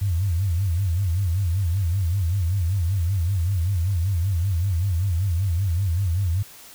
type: tone with vibrato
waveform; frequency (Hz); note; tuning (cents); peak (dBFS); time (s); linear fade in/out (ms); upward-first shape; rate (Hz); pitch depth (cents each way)
sine; 90.9; F#2; -30; -19; 0.01-6.43; 10; sine; 5.2; 190
effects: white hiss -45 dBFS RMS until 6.74 s